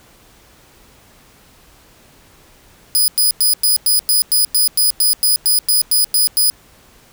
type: tone bursts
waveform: 5% pulse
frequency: 4978 Hz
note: D#8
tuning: in tune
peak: -4 dBFS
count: 16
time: 2.95-6.5 s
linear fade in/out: 0 ms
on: 130 ms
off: 98 ms
effects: pink hiss -48 dBFS RMS until 7.12 s